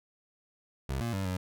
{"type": "tone with pitch steps", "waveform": "25% pulse", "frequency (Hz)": [66.9, 117, 96.7, 92.2], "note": ["C2", "A#2", "G2", "F#2"], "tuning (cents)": [39, 7, -23, -6], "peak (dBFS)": -27, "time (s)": [0.89, 1.37], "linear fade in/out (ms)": 5, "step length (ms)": 120, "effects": []}